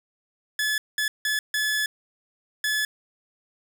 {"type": "tone bursts at uneven times", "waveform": "sawtooth", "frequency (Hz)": 1717, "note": "A6", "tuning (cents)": -43, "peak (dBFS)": -19, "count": 5, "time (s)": [[0.59, 0.78], [0.98, 1.08], [1.25, 1.39], [1.54, 1.86], [2.64, 2.85]], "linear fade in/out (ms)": 2, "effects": []}